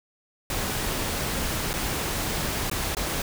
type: noise with dropouts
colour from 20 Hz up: pink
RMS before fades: -28 dBFS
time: 0.5-3.22 s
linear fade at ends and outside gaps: 2 ms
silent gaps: 1.732-1.738 / 2.699-2.713 / 2.949-2.968 s
effects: none